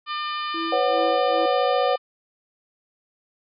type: harmonic tone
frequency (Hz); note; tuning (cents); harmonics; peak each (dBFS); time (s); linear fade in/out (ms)
601; D5; +40; 2 / 3 / 4 / 5 / 6 / 7 / 8; -27 / -36 / -37 / -35 / -38 / -43 / -41; 0.06-1.98; 50
type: tone with tremolo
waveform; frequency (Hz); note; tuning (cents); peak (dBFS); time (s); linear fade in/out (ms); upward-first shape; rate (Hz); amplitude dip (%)
triangle; 329.6; E4; 0; -25; 0.54-1.46; 5; sine; 2.5; 95
type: chord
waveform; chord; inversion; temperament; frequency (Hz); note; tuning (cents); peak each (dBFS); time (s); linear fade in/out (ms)
sine; B suspended second; none; equal with one note detuned; 499.9 / 554.4 / 740; B4 / C#5 / F#5; +21 / 0 / 0; -23; 0.72-1.96; 5
effects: none